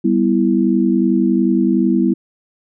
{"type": "chord", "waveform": "sine", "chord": "E minor", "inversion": "first", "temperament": "equal", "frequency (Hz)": [196, 246.9, 329.6], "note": ["G3", "B3", "E4"], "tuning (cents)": [0, 0, 0], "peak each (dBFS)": -16, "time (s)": [0.04, 2.14], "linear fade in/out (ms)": 10, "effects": []}